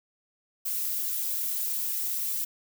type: noise with flanger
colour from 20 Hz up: violet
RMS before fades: -30 dBFS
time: 0.65-2.45 s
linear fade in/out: 10 ms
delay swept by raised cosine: 1.7 to 5.2 ms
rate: 2.4 Hz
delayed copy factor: +0.65
effects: none